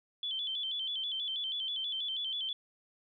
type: tone with vibrato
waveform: sine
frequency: 3270 Hz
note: G#7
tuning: 28 cents flat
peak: -33 dBFS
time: 0.23-2.53 s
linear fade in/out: 2 ms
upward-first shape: square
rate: 6.2 Hz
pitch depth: 84 cents each way
effects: none